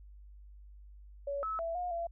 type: tone with pitch steps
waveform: sine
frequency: 564 / 1298 / 665 / 715 / 679 Hz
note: C#5 / E6 / E5 / F5 / F5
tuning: +30 / -27 / +15 / +41 / -49 cents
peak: -33 dBFS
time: 1.27-2.07 s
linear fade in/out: 5 ms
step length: 160 ms
effects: added 50 Hz sine -50 dBFS peak until 2.11 s